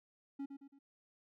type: tone with echo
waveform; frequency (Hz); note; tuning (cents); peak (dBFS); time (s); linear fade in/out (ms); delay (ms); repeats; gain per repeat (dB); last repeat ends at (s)
triangle; 277.2; C#4; 0; -37; 0.39-0.46; 10; 110; 3; -7; 0.79
effects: none